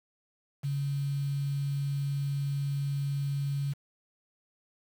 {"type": "tone with quantisation", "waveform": "sine", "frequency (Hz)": 140.5, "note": "C#3", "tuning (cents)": 24, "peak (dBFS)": -28, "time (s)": [0.63, 3.74], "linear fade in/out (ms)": 20, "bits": 8, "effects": []}